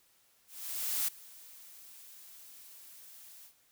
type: noise with ADSR envelope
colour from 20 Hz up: blue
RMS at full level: -31 dBFS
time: 0.47-3.54 s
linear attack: 610 ms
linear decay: 7 ms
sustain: -22 dB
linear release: 98 ms
effects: white hiss -68 dBFS RMS until 3.71 s